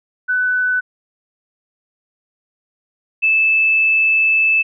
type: tone pair in turn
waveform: sine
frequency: 1498 / 2625 Hz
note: F#6 / E7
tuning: +21 / -8 cents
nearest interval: minor seventh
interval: 971 cents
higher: second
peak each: -14 / -11 dBFS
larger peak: second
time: 0.28-0.81 / 3.22-4.63 s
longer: second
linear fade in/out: 20 ms
effects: none